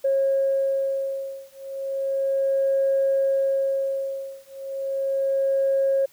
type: beating tone pair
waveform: sine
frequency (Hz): 543 / 543.34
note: C#5 / C#5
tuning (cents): -36 / -35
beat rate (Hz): 0.34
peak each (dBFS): -23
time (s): 0.04-6.06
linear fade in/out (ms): 10
effects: tanh soft clip ceiling -13 dBFS + white hiss -56 dBFS RMS until 6.12 s